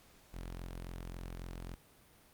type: tone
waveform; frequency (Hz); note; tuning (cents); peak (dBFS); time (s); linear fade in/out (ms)
sawtooth; 43.65; F1; 0; -38; 0.33-1.76; 20
effects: pink hiss -63 dBFS RMS until 2.33 s + Opus 48 kbps